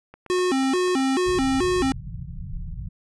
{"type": "click train", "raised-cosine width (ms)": 0.5, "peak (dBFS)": -27, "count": 8, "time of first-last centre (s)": [0.14, 1.001], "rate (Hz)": 8.13}
{"type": "tone with vibrato", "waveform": "square", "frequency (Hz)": 311.1, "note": "D#4", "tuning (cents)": 0, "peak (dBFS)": -20, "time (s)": [0.3, 1.92], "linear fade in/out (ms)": 0, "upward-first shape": "square", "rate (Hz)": 2.3, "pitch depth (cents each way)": 270}
{"type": "low-pass noise", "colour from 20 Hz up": "pink", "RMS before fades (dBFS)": -33, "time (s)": [1.26, 2.89], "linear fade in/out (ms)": 10, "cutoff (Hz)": 180, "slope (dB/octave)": 96}
{"effects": ["resampled to 22050 Hz"]}